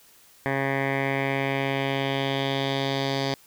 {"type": "tone with low-pass filter sweep", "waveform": "10% pulse", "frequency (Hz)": 136.6, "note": "C#3", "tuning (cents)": -25, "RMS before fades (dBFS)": -26, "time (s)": [0.46, 3.34], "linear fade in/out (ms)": 0, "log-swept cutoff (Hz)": [1800, 4500], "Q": 3, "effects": ["white hiss -55 dBFS RMS until 3.46 s"]}